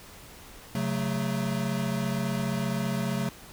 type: chord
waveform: square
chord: F# minor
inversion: second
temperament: equal with one note detuned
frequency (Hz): 136.37 / 185 / 220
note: C#3 / F#3 / A3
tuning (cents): -28 / 0 / 0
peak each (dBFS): -32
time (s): 0.75-3.29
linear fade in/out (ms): 2
effects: pink hiss -48 dBFS RMS until 3.52 s